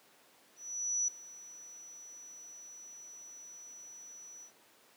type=tone with ADSR envelope; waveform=sine; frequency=5910 Hz; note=F#8; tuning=3 cents flat; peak=-28 dBFS; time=0.56-4.52 s; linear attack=520 ms; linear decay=4 ms; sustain=-20 dB; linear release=91 ms; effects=pink hiss -63 dBFS RMS until 4.96 s + high-pass 300 Hz 12 dB/octave